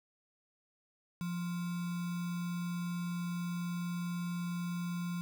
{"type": "tone with sample-and-hold", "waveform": "sine", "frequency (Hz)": 174.61, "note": "F3", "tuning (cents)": 0, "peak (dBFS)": -34, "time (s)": [1.21, 5.21], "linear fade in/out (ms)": 0, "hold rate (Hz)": 1225, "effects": []}